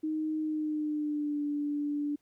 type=tone with pitch glide; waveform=sine; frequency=311.1 to 291.9 Hz; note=D#4 to D4; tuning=0 to -10 cents; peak=-29 dBFS; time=0.03-2.16 s; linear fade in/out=10 ms; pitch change=-110 cents; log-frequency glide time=0.39-1.43 s; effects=pink hiss -74 dBFS RMS until 2.21 s